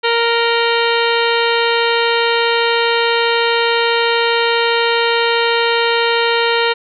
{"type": "harmonic tone with a mistuned harmonic", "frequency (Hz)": 466.2, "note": "A#4", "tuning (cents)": 0, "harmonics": [1, 2, 3, 4, 5, 6, 7, 8, 9], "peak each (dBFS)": [-16, -19, -21, -22, -23, -24, -24, -25, -26], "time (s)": [0.03, 6.74], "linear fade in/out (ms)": 20, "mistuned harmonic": 7, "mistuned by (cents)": -79, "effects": []}